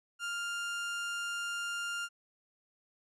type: tone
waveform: 30% pulse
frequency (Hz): 1400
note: F6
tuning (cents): +4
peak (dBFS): -32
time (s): 0.19-2.09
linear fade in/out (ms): 50
effects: resampled to 24000 Hz